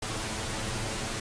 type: noise with comb filter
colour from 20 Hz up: pink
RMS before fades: -33 dBFS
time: 0.02-1.2 s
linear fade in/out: 5 ms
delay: 9.1 ms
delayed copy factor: +0.7
effects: resampled to 22050 Hz